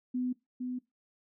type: tone pair in turn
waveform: sine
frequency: 250.9 / 250.9 Hz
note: B3 / B3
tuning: +28 / +28 cents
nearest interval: unison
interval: 0 cents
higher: neither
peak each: -29 / -33 dBFS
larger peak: first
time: 0.14-0.33 / 0.6-0.79 s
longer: neither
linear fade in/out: 10 ms
effects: noise-tail reverb RT60 0.2 s tail -20 dB re dry